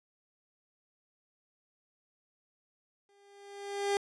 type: tone with exponential growth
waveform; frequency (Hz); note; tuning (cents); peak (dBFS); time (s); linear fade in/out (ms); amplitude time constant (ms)
30% pulse; 401.7; G4; +42; -23; 3.09-3.97; 1; 190
effects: resampled to 22050 Hz